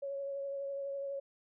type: tone with vibrato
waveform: sine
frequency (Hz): 555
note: C#5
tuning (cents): +2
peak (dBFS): -36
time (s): 0.02-1.2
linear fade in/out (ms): 10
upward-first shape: triangle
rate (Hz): 12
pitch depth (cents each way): 20
effects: none